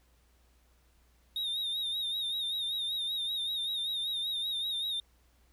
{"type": "tone with vibrato", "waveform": "triangle", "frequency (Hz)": 3710, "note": "A#7", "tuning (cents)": -9, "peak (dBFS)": -30, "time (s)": [1.36, 5], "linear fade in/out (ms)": 2, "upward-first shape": "sine", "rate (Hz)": 5.2, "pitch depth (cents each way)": 66, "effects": ["added 60 Hz sine -64 dBFS peak until 5.52 s", "pink hiss -70 dBFS RMS until 5.52 s"]}